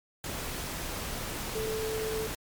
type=tone in noise; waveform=sine; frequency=438.8 Hz; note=A4; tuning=5 cents flat; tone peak=-31 dBFS; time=1.55-2.27 s; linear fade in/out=2 ms; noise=pink; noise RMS=-36 dBFS; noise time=0.24-2.35 s; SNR=+2 dB; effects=MP3 96 kbps